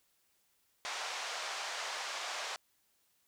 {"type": "band-pass noise", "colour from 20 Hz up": "pink", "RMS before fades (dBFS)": -40, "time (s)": [0.85, 2.56], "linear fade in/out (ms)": 0, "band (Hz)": [650, 6900], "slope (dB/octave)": 24, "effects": ["white hiss -74 dBFS RMS until 3.27 s"]}